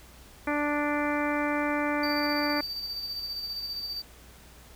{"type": "harmonic tone", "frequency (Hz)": 293.7, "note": "D4", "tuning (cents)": 0, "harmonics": [1, 2, 3, 4, 5, 6, 7, 8], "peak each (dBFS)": [-29, -32, -34, -35, -36, -37, -37, -38], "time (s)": [0.47, 2.61], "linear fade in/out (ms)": 5}
{"type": "tone with tremolo", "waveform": "triangle", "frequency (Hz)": 4633, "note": "D8", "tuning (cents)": -24, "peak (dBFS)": -30, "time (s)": [2.03, 4.02], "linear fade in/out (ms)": 5, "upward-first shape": "square", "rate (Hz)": 15, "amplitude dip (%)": 35}
{"effects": ["added 60 Hz sine -53 dBFS peak until 4.75 s", "pink hiss -53 dBFS RMS until 4.75 s"]}